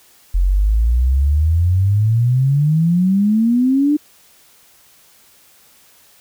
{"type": "exponential sweep", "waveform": "sine", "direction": "up", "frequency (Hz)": [43.36, 302.2], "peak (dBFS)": -11, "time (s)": [0.34, 3.97], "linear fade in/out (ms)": 10, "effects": ["white hiss -50 dBFS RMS until 6.2 s"]}